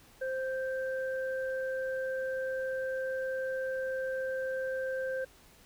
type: tone pair together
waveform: sine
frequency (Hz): 523.3 / 1568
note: C5 / G6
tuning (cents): 0 / 0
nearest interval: octave + perfect fifth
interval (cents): 1900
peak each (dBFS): -32 / -39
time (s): 0.21-5.25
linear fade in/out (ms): 10
effects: pink hiss -59 dBFS RMS until 5.65 s